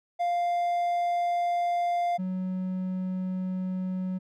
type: tone pair in turn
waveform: triangle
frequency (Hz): 698.5 / 185.42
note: F5 / F#3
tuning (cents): 0 / +4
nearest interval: octave + major seventh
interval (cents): 2296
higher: first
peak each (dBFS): -22 / -26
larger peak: first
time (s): 0.19-2.18 / 2.18-4.19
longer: second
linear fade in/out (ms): 20
effects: none